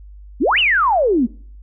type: exponential two-way sweep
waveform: sine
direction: up then down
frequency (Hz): 216.5 to 3089 to 216.5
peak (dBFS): -12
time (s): 0.4-1.27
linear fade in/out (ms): 20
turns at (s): 0.59
effects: noise-tail reverb RT60 0.5 s tail -23 dB re dry + added 50 Hz sine -36 dBFS peak until 1.62 s